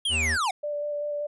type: linear sweep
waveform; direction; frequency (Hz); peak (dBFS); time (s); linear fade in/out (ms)
square; down; 3322 to 698.5; -24; 0.05-0.51; 5
type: tone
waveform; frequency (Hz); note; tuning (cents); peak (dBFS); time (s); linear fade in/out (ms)
square; 78.8; D#2; +23; -29; 0.09-0.38; 50
type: tone with vibrato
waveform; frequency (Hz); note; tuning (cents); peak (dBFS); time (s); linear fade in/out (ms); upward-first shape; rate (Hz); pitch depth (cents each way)
sine; 587.3; D5; 0; -27; 0.63-1.27; 10; square; 5.2; 9
effects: resampled to 24000 Hz